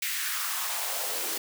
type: noise with high-pass filter sweep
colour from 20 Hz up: white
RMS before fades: -31 dBFS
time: 0.02-1.38 s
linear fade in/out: 5 ms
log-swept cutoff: 2200 to 330 Hz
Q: 2.3
effects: none